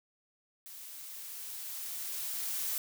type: noise with level ramp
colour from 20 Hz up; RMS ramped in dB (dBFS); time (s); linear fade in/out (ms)
blue; -48 to -34; 0.66-2.78; 0
effects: none